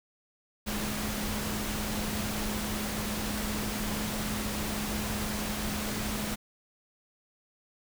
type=tone in noise; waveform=sine; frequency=210.9 Hz; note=G#3; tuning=27 cents sharp; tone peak=-35 dBFS; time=0.66-6.36 s; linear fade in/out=20 ms; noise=pink; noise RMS=-34 dBFS; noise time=0.66-6.36 s; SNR=-4 dB; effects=none